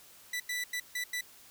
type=tone bursts at uneven times; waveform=sawtooth; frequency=1975.5 Hz; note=B6; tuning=in tune; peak=-29 dBFS; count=5; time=0.33-0.4 / 0.49-0.64 / 0.73-0.8 / 0.95-1.04 / 1.13-1.21 s; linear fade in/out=5 ms; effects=white hiss -56 dBFS RMS until 1.5 s